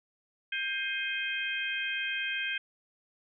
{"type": "harmonic tone with a mistuned harmonic", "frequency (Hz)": 529, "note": "C5", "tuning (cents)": 19, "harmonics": [3, 4, 5, 6], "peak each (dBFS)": [-34, -39, -35, -37], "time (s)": [0.52, 2.58], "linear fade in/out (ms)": 5, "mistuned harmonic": 5, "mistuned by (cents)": -89, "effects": []}